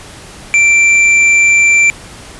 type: tone with tanh clipping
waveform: sine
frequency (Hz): 2349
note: D7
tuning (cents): 0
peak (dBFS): -7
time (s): 0.54-1.9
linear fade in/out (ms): 0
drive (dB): 11
effects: pink hiss -33 dBFS RMS until 2.39 s + resampled to 24000 Hz